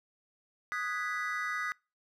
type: chord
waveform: triangle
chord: G# minor seventh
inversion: second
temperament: equal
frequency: 1244.5 / 1480 / 1661.2 / 1975.5 Hz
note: D#6 / F#6 / G#6 / B6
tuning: 0 / 0 / 0 / 0 cents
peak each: -35 / -38 / -38 / -35 dBFS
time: 0.72-1.72 s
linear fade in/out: 0 ms
effects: noise-tail reverb RT60 0.3 s tail -26 dB re dry